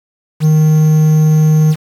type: tone with quantisation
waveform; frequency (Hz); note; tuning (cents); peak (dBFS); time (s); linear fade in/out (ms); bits
triangle; 155.1; D#3; -5; -4; 0.4-1.76; 50; 5
effects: AAC 64 kbps